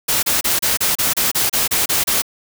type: noise bursts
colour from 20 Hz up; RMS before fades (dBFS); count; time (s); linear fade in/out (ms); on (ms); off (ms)
white; -17; 12; 0.08-2.221; 10; 150; 31
effects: none